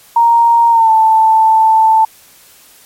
sine tone with pitch glide, 932.3 to 883.5 Hz, A#5 to A5, 0 to +7 cents, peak -5 dBFS, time 0.16-2.05 s, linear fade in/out 5 ms, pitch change -93 cents, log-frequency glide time 0.7-0.91 s, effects white hiss -43 dBFS RMS until 2.85 s + MP3 64 kbps

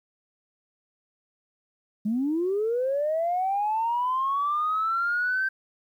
sine linear sweep, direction up, 202.5 to 1568 Hz, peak -22 dBFS, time 2.05-5.49 s, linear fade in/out 10 ms, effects tanh soft clip ceiling -18 dBFS + 10-bit

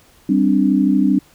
sine chord, G suspended fourth, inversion none, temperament just, 196 / 261.3 / 294 Hz, G3 / C4 / D4, 0 / -2 / +2 cents, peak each -16 dBFS, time 0.29-1.19 s, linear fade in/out 5 ms, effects pink hiss -51 dBFS RMS until 1.34 s

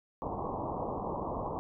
white low-pass noise, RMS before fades -36 dBFS, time 0.22-1.59 s, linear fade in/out 0 ms, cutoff 1100 Hz, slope 96 dB/octave, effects none

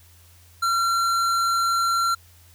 sine tone with hard clipping, 1366 Hz, F6, 39 cents flat, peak -21 dBFS, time 0.62-2.15 s, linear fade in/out 10 ms, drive 14 dB, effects added 86 Hz sine -51 dBFS peak until 2.54 s + white hiss -55 dBFS RMS until 2.54 s

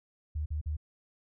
sine tone bursts, 75.8 Hz, D#2, 45 cents flat, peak -30 dBFS, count 3, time 0.35-0.768 s, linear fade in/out 10 ms, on 110 ms, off 44 ms, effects none

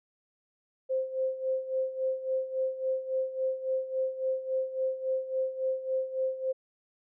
sine tone with tremolo, 523.3 Hz, C5, in tune, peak -25 dBFS, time 0.89-6.53 s, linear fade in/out 20 ms, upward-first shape sine, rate 3.6 Hz, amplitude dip 75%, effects none

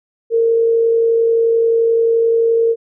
sine tone with amplitude modulation, 458.5 Hz, A#4, 29 cents flat, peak -9 dBFS, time 0.3-2.76 s, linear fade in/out 50 ms, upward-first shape sine, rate 51.5 Hz, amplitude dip 30%, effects none

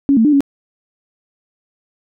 sine tone with pitch steps, 278.5 / 223.8 / 297 / 278.9 Hz, C#4 / A3 / D4 / C#4, +8 / +30 / +20 / +11 cents, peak -8 dBFS, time 0.09-0.406 s, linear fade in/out 0 ms, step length 79 ms, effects none

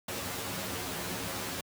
pink noise with comb filter, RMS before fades -36 dBFS, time 0.08-1.61 s, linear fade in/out 5 ms, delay 11 ms, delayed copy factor +0.9, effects high-pass 100 Hz 12 dB/octave

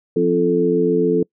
harmonic tone with a mistuned harmonic, 87.31 Hz, F2, in tune, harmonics 2 / 3 / 4 / 5, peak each -22 / -21 / -20 / -16 dBFS, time 0.16-1.23 s, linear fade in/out 5 ms, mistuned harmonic 4, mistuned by -37 cents, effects noise-tail reverb RT60 0.1 s tail -26 dB re dry

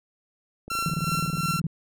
click train, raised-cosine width 2 ms, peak -27 dBFS, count 20, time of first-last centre 0.68-1.371 s, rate 27.5 Hz
sawtooth tone with tremolo, 1358 Hz, F6, 49 cents flat, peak -21 dBFS, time 0.7-1.6 s, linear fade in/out 5 ms, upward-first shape triangle, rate 2.8 Hz, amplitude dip 65%
sine tone bursts, 161.8 Hz, E3, 32 cents flat, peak -23 dBFS, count 16, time 0.86-1.668 s, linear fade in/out 2 ms, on 28 ms, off 24 ms
effects none

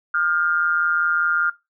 sine tone with amplitude modulation, 1400 Hz, F6, 4 cents sharp, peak -14 dBFS, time 0.14-1.5 s, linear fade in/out 5 ms, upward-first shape sine, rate 165 Hz, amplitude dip 80%, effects noise-tail reverb RT60 0.2 s tail -17 dB re dry

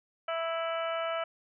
harmonic tone, 329.6 Hz, E4, in tune, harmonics 2 / 3 / 4 / 5 / 6 / 7 / 8 / 9, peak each -32 / -45 / -35 / -45 / -48 / -43 / -52 / -43 dBFS, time 0.28-1.24 s, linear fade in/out 5 ms, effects none

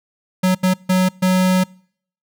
square tone bursts at uneven times, 185 Hz, F#3, in tune, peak -13 dBFS, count 4, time 0.43-0.55 / 0.63-0.74 / 0.89-1.09 / 1.22-1.64 s, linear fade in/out 10 ms, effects noise-tail reverb RT60 0.6 s tail -26 dB re dry

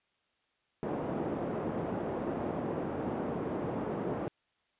pink band-pass noise, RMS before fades -35 dBFS, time 0.83-4.28 s, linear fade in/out 0 ms, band 190 to 660 Hz, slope 12 dB/octave, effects white hiss -75 dBFS RMS until 4.79 s + resampled to 8000 Hz

